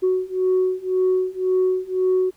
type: beating tone pair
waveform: sine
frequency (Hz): 370 / 371.9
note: F#4 / F#4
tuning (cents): 0 / +9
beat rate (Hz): 1.9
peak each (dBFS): -20 / -19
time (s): 0.02-2.31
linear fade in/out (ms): 20
effects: tanh soft clip ceiling -12 dBFS + pink hiss -58 dBFS RMS until 2.36 s